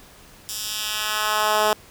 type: tone with high-pass filter sweep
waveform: 10% pulse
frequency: 213.3 Hz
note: G#3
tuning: 46 cents sharp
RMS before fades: -23 dBFS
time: 0.49-1.73 s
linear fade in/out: 0 ms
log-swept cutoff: 6000 to 490 Hz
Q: 1
effects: pink hiss -48 dBFS RMS until 1.9 s